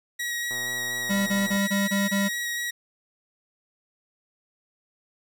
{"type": "tone with vibrato", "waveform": "sawtooth", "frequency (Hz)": 1905, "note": "A#6", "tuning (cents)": 37, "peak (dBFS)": -24, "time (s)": [0.19, 2.71], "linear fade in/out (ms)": 10, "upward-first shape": "square", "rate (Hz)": 4.2, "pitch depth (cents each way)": 8}
{"type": "click train", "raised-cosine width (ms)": 1, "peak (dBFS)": -28, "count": 131, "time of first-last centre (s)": [0.51, 1.567], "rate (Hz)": 123}
{"type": "tone bursts", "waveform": "square", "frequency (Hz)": 198.8, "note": "G3", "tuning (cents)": 25, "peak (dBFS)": -23, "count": 6, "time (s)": [1.09, 2.29], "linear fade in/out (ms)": 20, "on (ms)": 180, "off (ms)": 24}
{"effects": []}